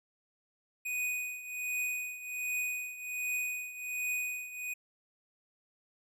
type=tone with tremolo; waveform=square; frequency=2486 Hz; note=D#7; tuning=2 cents flat; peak=-31 dBFS; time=0.85-4.74 s; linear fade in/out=10 ms; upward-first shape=triangle; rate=1.3 Hz; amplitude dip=80%; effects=none